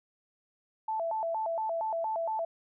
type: tone with vibrato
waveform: sine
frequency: 764 Hz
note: G5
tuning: 45 cents flat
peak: -29 dBFS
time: 0.88-2.45 s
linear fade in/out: 5 ms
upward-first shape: square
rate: 4.3 Hz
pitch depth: 240 cents each way
effects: none